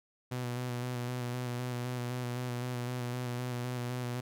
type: tone with vibrato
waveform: sawtooth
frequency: 123.47 Hz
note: B2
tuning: in tune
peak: -30 dBFS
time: 0.31-4.21 s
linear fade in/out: 10 ms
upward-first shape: square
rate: 3.9 Hz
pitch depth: 23 cents each way
effects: none